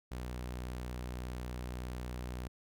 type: tone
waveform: sawtooth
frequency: 61.7 Hz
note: B1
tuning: 1 cent flat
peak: -35 dBFS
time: 0.11-2.48 s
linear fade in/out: 10 ms
effects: none